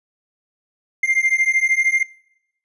triangle beating tone pair, 2096 / 2109 Hz, C7 / C7, +2 / +13 cents, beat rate 13 Hz, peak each -17 dBFS, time 1.03-2.03 s, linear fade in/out 5 ms, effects noise-tail reverb RT60 0.8 s tail -22 dB re dry + resampled to 24000 Hz

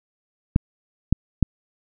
clicks, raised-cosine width 5 ms, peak -3 dBFS, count 3, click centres 0.561 / 1.126 / 1.427 s, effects none

